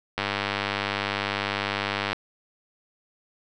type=click train; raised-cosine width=0.3 ms; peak=-9 dBFS; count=196; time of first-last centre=0.18-2.13 s; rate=100 Hz; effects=none